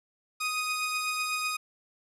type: tone pair together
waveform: sawtooth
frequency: 1248.5 / 2489 Hz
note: D#6 / D#7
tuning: +6 / 0 cents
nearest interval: octave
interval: 1194 cents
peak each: -28 dBFS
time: 0.4-1.57 s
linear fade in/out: 10 ms
effects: low-pass 12000 Hz 12 dB/octave